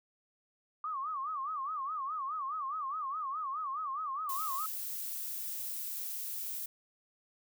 sine tone with vibrato, 1165 Hz, D6, 14 cents flat, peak -34 dBFS, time 0.84-4.66 s, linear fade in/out 2 ms, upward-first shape sine, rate 4.8 Hz, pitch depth 170 cents each way
violet noise, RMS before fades -39 dBFS, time 4.29-6.66 s, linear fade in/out 5 ms
effects none

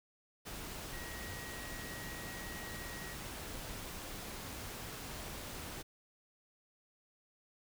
sine tone in noise, 1900 Hz, A#6, 33 cents sharp, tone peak -49 dBFS, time 0.92-3.15 s, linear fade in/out 20 ms, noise pink, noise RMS -45 dBFS, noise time 0.45-5.83 s, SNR -7 dB, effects none

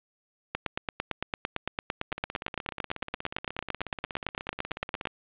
two click trains, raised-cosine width 0.3 ms, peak -12 / -19 dBFS, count 41 / 50, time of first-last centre 0.55-5.055 / 2.12-5.072 s, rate 8.88 / 16.6 Hz, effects resampled to 8000 Hz + 8-bit

